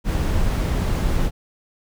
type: noise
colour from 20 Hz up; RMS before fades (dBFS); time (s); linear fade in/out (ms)
brown; -20; 0.04-1.31; 50
effects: none